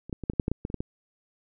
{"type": "clicks", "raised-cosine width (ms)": 3, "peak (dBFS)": [-27, -18, -22, -12, -30, -9, -13, -13, -17, -25, -16, -17], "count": 12, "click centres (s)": [0.096, 0.128, 0.237, 0.299, 0.335, 0.398, 0.481, 0.516, 0.651, 0.701, 0.743, 0.805], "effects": []}